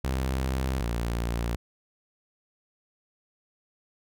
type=tone pair in turn; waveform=sawtooth; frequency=65.41 / 58.27 Hz; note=C2 / A#1; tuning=0 / 0 cents; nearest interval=major second; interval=200 cents; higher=first; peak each=-22 / -23 dBFS; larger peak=first; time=0.04-0.8 / 0.8-1.56 s; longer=neither; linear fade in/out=5 ms; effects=none